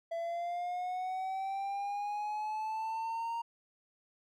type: linear sweep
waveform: triangle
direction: up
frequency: 666 to 932.3 Hz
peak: -32 dBFS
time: 0.11-3.42 s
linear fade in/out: 10 ms
effects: none